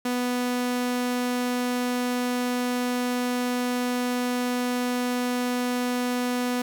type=tone; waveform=sawtooth; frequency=247 Hz; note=B3; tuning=in tune; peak=-20 dBFS; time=0.05-6.62 s; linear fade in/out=5 ms; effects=8-bit